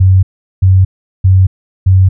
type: tone bursts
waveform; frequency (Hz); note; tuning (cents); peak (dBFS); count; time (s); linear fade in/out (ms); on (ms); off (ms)
sine; 94.2; F#2; +32; -3; 4; 0-2.09; 10; 230; 390
effects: none